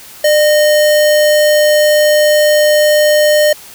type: tone with sample-and-hold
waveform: sine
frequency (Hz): 601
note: D5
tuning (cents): +40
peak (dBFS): -6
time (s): 0.24-3.53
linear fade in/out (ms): 5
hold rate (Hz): 2450
effects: white hiss -35 dBFS RMS until 3.74 s